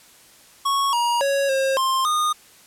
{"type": "tone with pitch steps", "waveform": "square", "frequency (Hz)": [1106, 950, 555, 536, 1055, 1227], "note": ["C#6", "A#5", "C#5", "C5", "C6", "D#6"], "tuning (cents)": [-4, 33, 2, 42, 14, -25], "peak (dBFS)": -19, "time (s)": [0.65, 2.33], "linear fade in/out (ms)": 10, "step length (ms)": 280, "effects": ["white hiss -50 dBFS RMS until 2.66 s", "low-pass 12000 Hz 12 dB/octave"]}